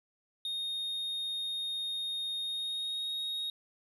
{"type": "tone with pitch glide", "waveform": "triangle", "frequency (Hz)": [3702, 3749], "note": ["A#7", "A#7"], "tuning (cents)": [-13, 9], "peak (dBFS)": -32, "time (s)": [0.45, 3.5], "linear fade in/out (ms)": 2, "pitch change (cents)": 22, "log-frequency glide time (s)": [2.41, 3.14], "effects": []}